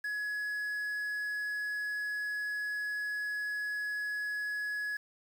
triangle tone with quantisation, 1686 Hz, G#6, 26 cents sharp, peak -31 dBFS, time 0.04-4.97 s, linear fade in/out 5 ms, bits 9, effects none

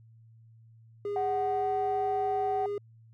triangle tone, 408.6 Hz, G#4, 28 cents flat, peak -28 dBFS, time 1.05-2.78 s, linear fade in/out 2 ms
sine tone with pitch glide, 746 to 754.2 Hz, F#5 to F#5, +14 to +33 cents, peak -27 dBFS, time 1.16-2.66 s, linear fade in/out 2 ms, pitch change +19 cents, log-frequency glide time 1.41-2.06 s
effects tanh soft clip ceiling -20 dBFS + added 113 Hz sine -53 dBFS peak until 3.13 s

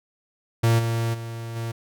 45% pulse tone with level steps, 115.2 Hz, A#2, 20 cents flat, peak -16 / -22 / -31 / -27 dBFS, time 0.63-1.72 s, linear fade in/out 10 ms, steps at 0.78 / 1.13 / 1.55 s, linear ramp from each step 20 ms, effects none

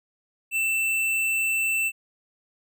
sine tone with tanh clipping, 2668 Hz, E7, 20 cents sharp, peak -23 dBFS, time 0.51-1.92 s, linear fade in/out 50 ms, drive 18 dB, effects none

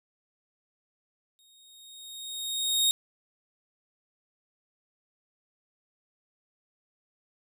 sawtooth tone with exponential growth, 3729 Hz, A#7, in tune, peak -17 dBFS, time 1.39-2.91 s, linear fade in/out 0 ms, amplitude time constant 330 ms, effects none

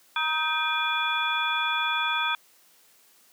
sine tone cluster, 942 / 1262 / 1561 / 2417 / 3427 Hz, A#5 / D#6 / G6 / D7 / A7, +18 / +24 / -8 / +49 / -46 cents, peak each -30 dBFS, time 0.16-2.35 s, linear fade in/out 2 ms, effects white hiss -59 dBFS RMS until 3.32 s + high-pass 200 Hz 12 dB/octave

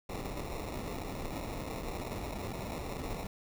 pink noise with sample-and-hold, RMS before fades -39 dBFS, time 0.09-3.27 s, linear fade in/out 5 ms, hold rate 1575 Hz, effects none

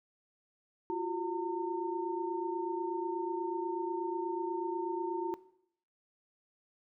sine tone cluster, 344.6 / 372.8 / 910 Hz, F4 / F#4 / A#5, -23 / +13 / -42 cents, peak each -36 / -37 / -36 dBFS, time 0.9-5.34 s, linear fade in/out 0 ms, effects noise-tail reverb RT60 0.7 s tail -19 dB re dry

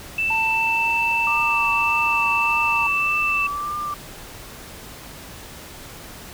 sine tone, 2653 Hz, E7, 10 cents sharp, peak -19 dBFS, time 0.18-3.47 s, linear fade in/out 5 ms
triangle tone with pitch glide, 896 to 926 Hz, A5 to A#5, +31 to -12 cents, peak -21 dBFS, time 0.3-2.87 s, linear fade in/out 5 ms, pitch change +57 cents, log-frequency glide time 0.43-0.98 s
sine tone with vibrato, 1174.7 Hz, D6, in tune, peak -24 dBFS, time 1.27-3.94 s, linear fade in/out 2 ms, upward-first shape triangle, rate 1.7 Hz, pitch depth 39 cents each way
effects pink hiss -39 dBFS RMS until 6.33 s

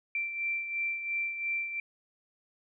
sine beating tone pair, 2349 / 2351.9 Hz, D7 / D7, 0 / +2 cents, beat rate 2.9 Hz, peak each -31 / -39 dBFS, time 0.15-1.8 s, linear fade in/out 2 ms, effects none

